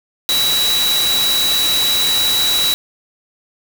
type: tone in noise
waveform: sine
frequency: 3912 Hz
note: B7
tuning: 17 cents flat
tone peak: -14 dBFS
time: 0.29-2.74 s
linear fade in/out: 0 ms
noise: white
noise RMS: -20 dBFS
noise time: 0.29-2.74 s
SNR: +3 dB
effects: none